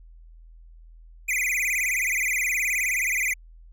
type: tone with vibrato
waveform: square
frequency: 2223 Hz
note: C#7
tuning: 4 cents sharp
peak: -23 dBFS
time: 1.28-3.34 s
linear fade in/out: 10 ms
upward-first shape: sine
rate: 19 Hz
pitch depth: 200 cents each way
effects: added 41 Hz sine -45 dBFS peak until 3.72 s